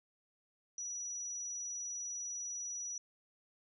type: tone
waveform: sine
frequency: 5860 Hz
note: F#8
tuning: 18 cents flat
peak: -39 dBFS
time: 0.78-2.98 s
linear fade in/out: 2 ms
effects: none